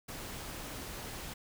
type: noise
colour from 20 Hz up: pink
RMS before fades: -43 dBFS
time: 0.08-1.34 s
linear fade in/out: 10 ms
effects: none